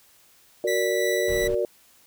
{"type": "chord", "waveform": "sine", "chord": "Gb augmented", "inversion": "none", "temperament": "equal with one note detuned", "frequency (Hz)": [370, 466.2, 584.3], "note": ["Gb4", "Bb4", "D5"], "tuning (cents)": [0, 0, -9], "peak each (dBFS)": -26, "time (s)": [0.64, 1.65], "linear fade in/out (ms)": 2}
{"type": "tone with tremolo", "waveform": "sawtooth", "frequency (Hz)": 1966, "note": "B6", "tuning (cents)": -8, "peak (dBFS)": -23, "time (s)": [0.67, 1.48], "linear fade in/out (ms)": 10, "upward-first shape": "sine", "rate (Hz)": 2.9, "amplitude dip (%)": 25}
{"type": "noise", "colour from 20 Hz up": "brown", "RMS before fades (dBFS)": -34, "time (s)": [1.28, 1.55], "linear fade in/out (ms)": 5}
{"effects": ["white hiss -57 dBFS RMS until 2.06 s"]}